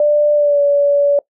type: tone with pitch glide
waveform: sine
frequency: 592 to 571.8 Hz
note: D5 to D5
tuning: +14 to -46 cents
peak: -9 dBFS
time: 0-1.19 s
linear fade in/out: 2 ms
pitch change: -60 cents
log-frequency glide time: 0.34-0.61 s
effects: noise-tail reverb RT60 0.1 s tail -21 dB re dry